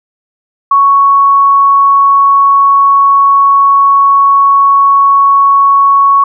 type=tone; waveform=sine; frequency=1111 Hz; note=C#6; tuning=4 cents sharp; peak=-3 dBFS; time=0.71-6.24 s; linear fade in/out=5 ms; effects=none